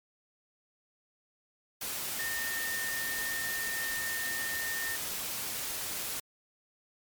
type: tone in noise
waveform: sine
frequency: 1824 Hz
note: A#6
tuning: 38 cents flat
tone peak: -34 dBFS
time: 2.19-4.96 s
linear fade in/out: 5 ms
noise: white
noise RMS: -36 dBFS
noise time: 1.81-6.2 s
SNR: -1 dB
effects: MP3 96 kbps